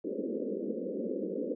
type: band-pass noise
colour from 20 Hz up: white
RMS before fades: -35 dBFS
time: 0.04-1.55 s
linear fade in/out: 5 ms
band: 190 to 540 Hz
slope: 96 dB/octave
effects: none